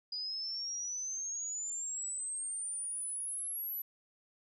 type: exponential sweep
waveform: sine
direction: up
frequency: 4891 to 12000 Hz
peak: -36 dBFS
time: 0.12-3.82 s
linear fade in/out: 5 ms
effects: none